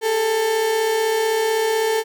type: tone pair together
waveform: 35% pulse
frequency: 407.7 / 443.6 Hz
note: G#4 / A4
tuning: -32 / +14 cents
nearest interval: minor second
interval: 146 cents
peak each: -26 / -16 dBFS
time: 0.01-2.04 s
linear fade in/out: 50 ms
effects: none